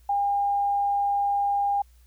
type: tone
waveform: sine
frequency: 806 Hz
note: G5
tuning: 48 cents sharp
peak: -21 dBFS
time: 0.09-1.82 s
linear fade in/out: 5 ms
effects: added 60 Hz sine -52 dBFS peak until 2.06 s + white hiss -65 dBFS RMS until 2.06 s